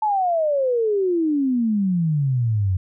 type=exponential sweep; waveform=sine; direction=down; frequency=880 to 89.9 Hz; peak=-17 dBFS; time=0.02-2.77 s; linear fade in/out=5 ms; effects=none